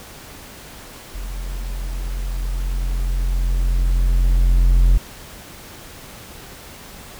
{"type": "tone with level ramp", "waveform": "triangle", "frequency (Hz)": 43.91, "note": "F1", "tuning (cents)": 10, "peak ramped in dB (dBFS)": [-24, -7], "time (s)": [1.14, 4.98], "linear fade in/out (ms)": 10, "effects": ["pink hiss -39 dBFS RMS until 7.19 s"]}